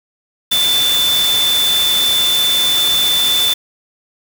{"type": "tone in noise", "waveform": "sine", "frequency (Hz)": 3523, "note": "A7", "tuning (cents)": 1, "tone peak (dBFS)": -12, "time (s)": [0.51, 3.54], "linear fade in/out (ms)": 10, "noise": "white", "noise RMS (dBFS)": -20, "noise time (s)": [0.51, 3.54], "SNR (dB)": 5, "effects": []}